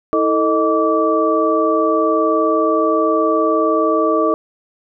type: tone cluster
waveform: sine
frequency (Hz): 324.1 / 443.3 / 622 / 1157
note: E4 / A4 / D#5 / D6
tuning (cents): -29 / +13 / -1 / -26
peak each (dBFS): -18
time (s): 0.13-4.34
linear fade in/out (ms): 0
effects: none